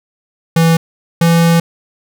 square tone pair in turn, 164.81 / 167.69 Hz, E3 / E3, 0 / +30 cents, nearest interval unison, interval 30 cents, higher second, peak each -8 dBFS, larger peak neither, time 0.56-0.77 / 1.21-1.6 s, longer second, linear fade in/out 5 ms, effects none

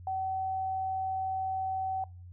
sine tone, 761 Hz, F#5, 48 cents sharp, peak -30 dBFS, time 0.07-2.04 s, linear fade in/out 2 ms, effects noise-tail reverb RT60 0.4 s tail -25 dB re dry + added 89 Hz sine -45 dBFS peak until 2.32 s

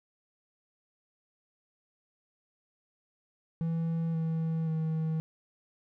triangle tone with pitch steps, 164.81 / 162.07 / 159.38 Hz, E3 / E3 / D#3, 0 / -29 / +42 cents, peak -26 dBFS, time 3.61-5.2 s, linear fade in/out 0 ms, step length 530 ms, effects none

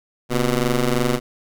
15% pulse ring-modulated tone, 124.5 Hz, B2, 14 cents sharp, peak -8 dBFS, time 0.29-1.2 s, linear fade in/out 50 ms, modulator 113 Hz, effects none

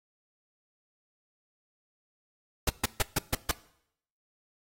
pink noise bursts, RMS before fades -25 dBFS, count 6, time 2.67-3.514 s, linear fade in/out 5 ms, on 24 ms, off 140 ms, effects noise-tail reverb RT60 0.7 s tail -21 dB re dry + AAC 48 kbps

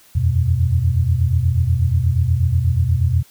sine chord, E suspended second, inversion none, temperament equal with one note detuned, 82.41 / 90.7 / 123.47 Hz, E2 / F#2 / B2, 0 / -34 / 0 cents, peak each -18 dBFS, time 0.15-3.23 s, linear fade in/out 10 ms, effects white hiss -50 dBFS RMS until 3.3 s

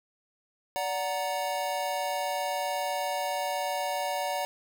square chord, D augmented, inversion none, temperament equal with one note detuned, 579.6 / 740 / 932.3 Hz, D5 / F#5 / A#5, -23 / 0 / 0 cents, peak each -34 / -33 / -35 dBFS, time 0.76-4.45 s, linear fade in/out 0 ms, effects none

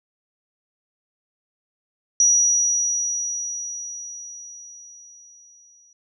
sine tone with exponential decay, 5810 Hz, F#8, 32 cents flat, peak -12 dBFS, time 2.2-5.93 s, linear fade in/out 2 ms, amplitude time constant 810 ms, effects none

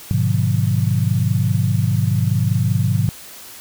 sine chord, G# diminished seventh, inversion none, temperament just, 103.83 / 124.59 / 149.51 / 179.41 Hz, G#2 / B2 / D3 / F3, 0 / +16 / +31 / +47 cents, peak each -18 / -19 / -22 / -23 dBFS, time 0.11-3.09 s, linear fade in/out 0 ms, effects white hiss -38 dBFS RMS until 3.6 s

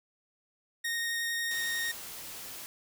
sawtooth tone with vibrato, 1857 Hz, A#6, 7 cents flat, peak -27 dBFS, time 0.84-1.92 s, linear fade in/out 10 ms, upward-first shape triangle, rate 11 Hz, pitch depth 9 cents each way
white noise, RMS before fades -43 dBFS, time 1.51-2.66 s, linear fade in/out 0 ms
effects none

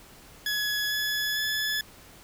20% pulse tone with pitch steps, 1689 / 1703.7 / 1718.5 Hz, G#6 / G#6 / A6, +29 / +44 / -41 cents, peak -21 dBFS, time 0.46-1.81 s, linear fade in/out 2 ms, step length 450 ms, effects pink hiss -51 dBFS RMS until 2.23 s

